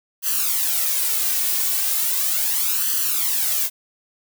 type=noise with flanger; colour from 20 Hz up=blue; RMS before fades=-21 dBFS; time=0.22-3.7 s; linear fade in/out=50 ms; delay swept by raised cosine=0.65 to 2.75 ms; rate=0.37 Hz; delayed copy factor=+0.75; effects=none